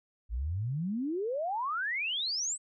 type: exponential sweep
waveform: sine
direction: up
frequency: 51.91 to 8310 Hz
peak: -30 dBFS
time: 0.29-2.58 s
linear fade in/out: 50 ms
effects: none